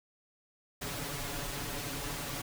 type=noise with comb filter; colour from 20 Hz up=pink; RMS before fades=-38 dBFS; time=0.81-2.42 s; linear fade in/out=10 ms; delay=7 ms; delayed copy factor=+0.95; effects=none